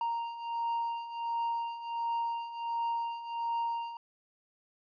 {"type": "beating tone pair", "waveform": "triangle", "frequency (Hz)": [930, 931.4], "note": ["A#5", "A#5"], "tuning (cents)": [-4, -2], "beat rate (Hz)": 1.4, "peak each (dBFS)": [-36, -31], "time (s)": [0.01, 3.97], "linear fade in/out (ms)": 2, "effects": ["resampled to 11025 Hz"]}